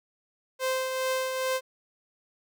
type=tone with tremolo; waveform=sawtooth; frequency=520 Hz; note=C5; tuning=11 cents flat; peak=-21 dBFS; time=0.59-1.61 s; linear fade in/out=50 ms; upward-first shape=triangle; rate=2.4 Hz; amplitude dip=45%; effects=none